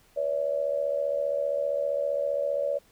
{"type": "tone with amplitude modulation", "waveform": "sine", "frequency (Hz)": 568, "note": "C#5", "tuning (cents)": 42, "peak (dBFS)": -21, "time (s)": [0.16, 2.79], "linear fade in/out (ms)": 20, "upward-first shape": "sine", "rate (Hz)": 75.2, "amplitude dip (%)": 80, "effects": ["pink hiss -61 dBFS RMS until 2.91 s"]}